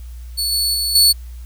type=tone with level steps; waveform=sawtooth; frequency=4435 Hz; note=C#8; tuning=in tune; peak=-15 / -13 / -15 / -6 dBFS; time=0.37-1.13 s; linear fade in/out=20 ms; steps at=0.52 / 0.74 / 0.95 s; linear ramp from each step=5 ms; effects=added 60 Hz sine -30 dBFS peak until 1.45 s + white hiss -51 dBFS RMS until 1.45 s